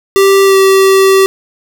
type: tone with pitch glide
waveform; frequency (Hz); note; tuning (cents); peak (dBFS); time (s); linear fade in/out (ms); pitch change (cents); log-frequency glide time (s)
square; 391.3 to 385.9; G4 to G4; -3 to -27; -5; 0.16-1.26; 0; -24; 0.44-0.57
effects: none